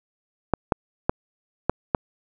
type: clicks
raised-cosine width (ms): 1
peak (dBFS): -4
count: 5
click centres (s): 0.537 / 0.722 / 1.095 / 1.696 / 1.948
effects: none